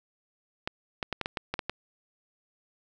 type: clicks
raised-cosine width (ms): 0.3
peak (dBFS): -14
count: 9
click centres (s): 0.675 / 1.028 / 1.127 / 1.213 / 1.259 / 1.372 / 1.54 / 1.592 / 1.696
effects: none